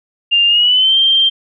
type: tone with pitch glide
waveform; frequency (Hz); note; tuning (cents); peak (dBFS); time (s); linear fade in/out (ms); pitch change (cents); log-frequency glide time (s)
sine; 2800 to 3161; F7 to G7; +4 to +14; -8; 0.31-1.3; 20; +210; 0.47-0.96
effects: none